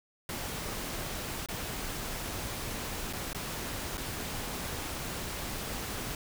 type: noise with dropouts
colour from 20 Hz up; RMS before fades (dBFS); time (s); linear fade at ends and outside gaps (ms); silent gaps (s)
pink; -37; 0.29-6.15; 2; 1.461-1.486 / 3.128-3.133 / 3.331-3.347 / 3.972-3.978
effects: none